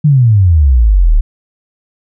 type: exponential sweep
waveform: sine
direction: down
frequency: 156.1 to 34.65 Hz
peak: -4 dBFS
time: 0.04-1.21 s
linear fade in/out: 10 ms
effects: none